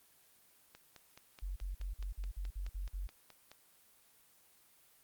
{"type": "click train", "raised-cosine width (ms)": 0.2, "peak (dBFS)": -35, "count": 14, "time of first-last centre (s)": [0.75, 3.516], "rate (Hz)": 4.7}
{"type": "tone bursts", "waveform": "sine", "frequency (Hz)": 46.25, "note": "F#1", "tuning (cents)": 0, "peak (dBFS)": -37, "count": 9, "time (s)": [1.42, 3.072], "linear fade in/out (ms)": 10, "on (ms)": 140, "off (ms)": 49}
{"effects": ["white hiss -66 dBFS RMS until 5.03 s", "Opus 24 kbps"]}